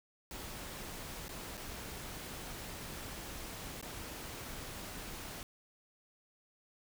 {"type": "noise with dropouts", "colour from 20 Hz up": "pink", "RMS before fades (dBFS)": -45, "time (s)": [0.31, 5.43], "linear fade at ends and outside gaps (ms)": 1, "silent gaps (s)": [[1.282, 1.291], [1.571, 1.576], [3.813, 3.826]], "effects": []}